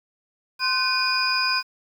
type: tone cluster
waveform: sine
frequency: 1042 / 1518 / 2464 / 4836 / 5050 Hz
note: C6 / F#6 / D#7 / D8 / D#8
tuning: -7 / +44 / -17 / +50 / +25 cents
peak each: -26 dBFS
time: 0.59-1.63 s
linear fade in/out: 50 ms
effects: tanh soft clip ceiling -9 dBFS + 8-bit